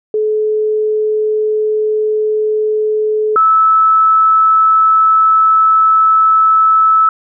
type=tone pair in turn; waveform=sine; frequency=429.2 / 1306 Hz; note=A4 / E6; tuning=-43 / -17 cents; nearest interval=octave + perfect fifth; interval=1926 cents; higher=second; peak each=-11 / -6 dBFS; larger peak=second; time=0.14-3.36 / 3.36-7.09 s; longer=second; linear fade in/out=2 ms; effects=none